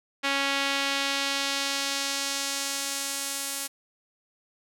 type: tone with band-pass filter sweep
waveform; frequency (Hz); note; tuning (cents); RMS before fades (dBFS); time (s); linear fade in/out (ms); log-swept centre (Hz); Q
sawtooth; 277; C#4; -1; -29; 0.23-3.68; 20; 2600 to 10000; 1
effects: none